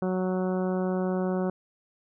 harmonic tone, 185 Hz, F#3, in tune, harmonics 1 / 2 / 3 / 4 / 5 / 6 / 7 / 8, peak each -27 / -30 / -33 / -38 / -43 / -44 / -45 / -46 dBFS, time 0.02-1.5 s, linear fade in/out 2 ms, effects none

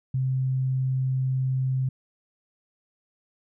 sine tone, 130.81 Hz, C3, in tune, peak -22 dBFS, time 0.14-1.89 s, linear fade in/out 5 ms, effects none

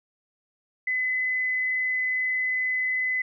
sine tone with frequency modulation, 2019 Hz, B6, 38 cents sharp, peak -23 dBFS, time 0.87-3.22 s, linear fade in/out 5 ms, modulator 22.3 Hz, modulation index 0.27, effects none

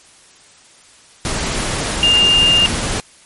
sine tone in noise, 2812 Hz, F7, 11 cents sharp, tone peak -9 dBFS, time 2.03-2.66 s, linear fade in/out 0 ms, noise pink, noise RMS -20 dBFS, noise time 1.25-3 s, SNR +8 dB, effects white hiss -46 dBFS RMS until 3.25 s + MP3 48 kbps

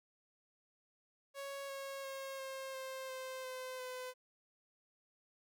sawtooth tone with pitch steps, 554.4 / 547.4 / 540.5 / 533.7 / 526.9 / 520.3 / 513.7 / 507.2 Hz, C#5 / C#5 / C#5 / C5 / C5 / C5 / C5 / B4, 0 / -22 / -44 / +34 / +12 / -10 / -32 / +46 cents, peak -39 dBFS, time 1.34-4.14 s, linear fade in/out 50 ms, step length 350 ms, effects none

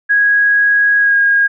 sine tone with pitch glide, 1654 to 1631.2 Hz, G#6 to G#6, -8 to -32 cents, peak -8 dBFS, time 0.09-1.48 s, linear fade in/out 20 ms, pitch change -24 cents, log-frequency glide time 0.99-1.16 s, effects none

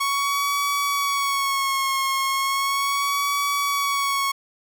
sawtooth tone with vibrato, 1108.7 Hz, C#6, in tune, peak -17 dBFS, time 0-4.32 s, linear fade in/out 10 ms, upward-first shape sine, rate 0.36 Hz, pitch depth 43 cents each way, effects none

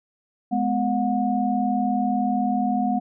sine tone cluster, 210.9 / 251 / 725 Hz, G#3 / B3 / F#5, +27 / +28 / -35 cents, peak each -24 dBFS, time 0.51-3 s, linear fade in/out 20 ms, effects none

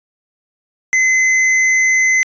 square tone, 2046 Hz, C7, 39 cents flat, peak -11 dBFS, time 0.93-2.23 s, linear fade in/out 0 ms, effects resampled to 16000 Hz

